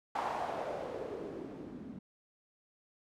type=noise with low-pass filter sweep; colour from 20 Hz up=blue; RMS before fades=-40 dBFS; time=0.15-1.99 s; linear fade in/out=5 ms; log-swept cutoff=920 to 220 Hz; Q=2.9; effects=none

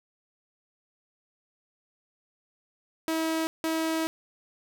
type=tone pair in turn; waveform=sawtooth; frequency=322.2 / 322.2 Hz; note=E4 / E4; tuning=-39 / -39 cents; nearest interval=unison; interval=0 cents; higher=neither; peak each=-22 dBFS; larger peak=neither; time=3.08-3.47 / 3.64-4.07 s; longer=second; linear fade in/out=0 ms; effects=none

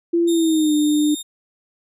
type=tone with pitch glide; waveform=sine; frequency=340 to 299.4 Hz; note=F4 to D4; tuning=-46 to +33 cents; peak=-14 dBFS; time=0.13-1.15 s; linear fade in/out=10 ms; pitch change=-221 cents; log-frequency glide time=0.28-0.74 s
type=tone; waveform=20% pulse; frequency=3669 Hz; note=A#7; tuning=28 cents flat; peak=-22 dBFS; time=0.27-1.23 s; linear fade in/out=20 ms
effects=none

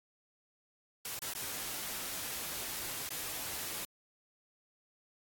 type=noise with dropouts; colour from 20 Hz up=white; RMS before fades=-40 dBFS; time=1.05-3.85 s; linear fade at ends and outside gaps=2 ms; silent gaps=1.191-1.219 / 1.336-1.35 / 3.091-3.105 s; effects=AAC 64 kbps

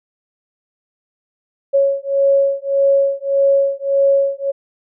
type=beating tone pair; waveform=sine; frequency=552 / 553.7 Hz; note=C#5 / C#5; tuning=-7 / -2 cents; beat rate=1.7 Hz; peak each=-15 dBFS; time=1.73-4.52 s; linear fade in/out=20 ms; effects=none

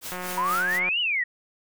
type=noise with tremolo; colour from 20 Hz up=white; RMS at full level=-34 dBFS; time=0.01-0.8 s; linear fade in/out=50 ms; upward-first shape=sine; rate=4.2 Hz; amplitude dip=75%
type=click train; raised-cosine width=0.5 ms; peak=-19 dBFS; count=140; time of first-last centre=0.12-0.888 s; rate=181 Hz
type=exponential two-way sweep; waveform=sine; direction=up then down; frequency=943 to 3007 to 1854 Hz; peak=-22 dBFS; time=0.37-1.24 s; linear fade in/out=10 ms; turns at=1 s
effects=none

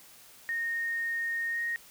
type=tone with pitch glide; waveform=sine; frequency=1849 to 1866.2 Hz; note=A#6 to A#6; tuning=-15 to +1 cents; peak=-29 dBFS; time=0.49-1.76 s; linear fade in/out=0 ms; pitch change=+16 cents; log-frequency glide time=1.5-1.6 s; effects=white hiss -54 dBFS RMS until 1.9 s

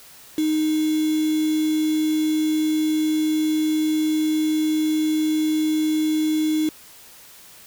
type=tone with quantisation; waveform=sine; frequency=310 Hz; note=D#4; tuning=6 cents flat; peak=-18 dBFS; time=0.38-6.69 s; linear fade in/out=2 ms; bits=5; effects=white hiss -46 dBFS RMS until 7.66 s

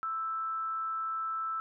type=tone with amplitude modulation; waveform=sine; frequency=1318.5 Hz; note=E6; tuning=in tune; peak=-30 dBFS; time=0.03-1.6 s; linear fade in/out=0 ms; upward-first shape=sine; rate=268 Hz; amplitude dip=30%; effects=none

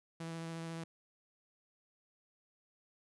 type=tone with vibrato; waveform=sawtooth; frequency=164.8 Hz; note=E3; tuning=in tune; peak=-37 dBFS; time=0.2-0.84 s; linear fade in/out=5 ms; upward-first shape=triangle; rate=14 Hz; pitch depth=14 cents each way; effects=resampled to 24000 Hz

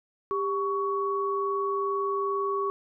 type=tone pair together; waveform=sine; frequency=396.9 / 1119.4 Hz; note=G4 / C#6; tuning=+22 / +17 cents; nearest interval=octave + tritone; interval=1795 cents; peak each=-28 dBFS; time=0.31-2.7 s; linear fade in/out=0 ms; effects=none

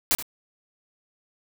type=noise with echo; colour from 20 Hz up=white; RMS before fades=-21 dBFS; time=0.11-0.15 s; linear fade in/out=0 ms; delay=75 ms; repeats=1; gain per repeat=-13 dB; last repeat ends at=0.225 s; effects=none

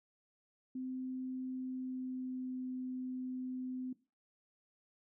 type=tone with pitch glide; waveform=sine; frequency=257.8 to 255.4 Hz; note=C4 to C4; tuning=-26 to -42 cents; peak=-38 dBFS; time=0.75-3.93 s; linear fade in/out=5 ms; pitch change=-16 cents; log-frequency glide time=1.49-2.67 s; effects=noise-tail reverb RT60 0.3 s tail -17 dB re dry

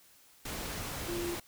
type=tone in noise; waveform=sine; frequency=345.6 Hz; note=F4; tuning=18 cents flat; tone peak=-34 dBFS; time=1.08-1.35 s; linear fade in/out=5 ms; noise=pink; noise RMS=-39 dBFS; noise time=0.45-1.4 s; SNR=+2 dB; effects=white hiss -61 dBFS RMS until 1.47 s

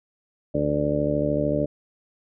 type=harmonic tone; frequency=73.42 Hz; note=D2; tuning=in tune; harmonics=1 / 2 / 3 / 4 / 5 / 6 / 7 / 8; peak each=-35 / -28 / -32 / -26 / -35 / -30 / -32 / -25 dBFS; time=0.54-1.66 s; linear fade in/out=10 ms; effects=none

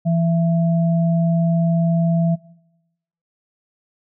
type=tone pair together; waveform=sine; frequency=167 / 667.6 Hz; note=E3 / E5; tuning=+23 / +22 cents; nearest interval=2 octaves; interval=2399 cents; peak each=-15 / -25 dBFS; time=0.05-2.36 s; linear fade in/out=20 ms; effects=noise-tail reverb RT60 0.9 s tail -22 dB re dry

